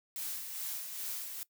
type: noise with tremolo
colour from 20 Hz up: blue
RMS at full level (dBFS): -38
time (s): 0.16-1.43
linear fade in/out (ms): 0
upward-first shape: sine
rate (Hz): 2.4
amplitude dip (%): 45
effects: noise-tail reverb RT60 0.1 s tail -20 dB re dry